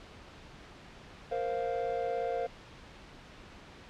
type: chord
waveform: triangle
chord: Bb suspended second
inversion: none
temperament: equal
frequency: 466.2 / 523.3 / 698.5 Hz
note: Bb4 / C5 / F5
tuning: 0 / 0 / 0 cents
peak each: -33 dBFS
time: 1.31-2.47 s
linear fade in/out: 10 ms
effects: pink hiss -51 dBFS RMS until 3.89 s + low-pass 4000 Hz 12 dB/octave